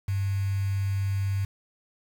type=tone with quantisation; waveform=sine; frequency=98 Hz; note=G2; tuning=in tune; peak=-24 dBFS; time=0.08-1.45 s; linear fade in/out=5 ms; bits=7; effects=none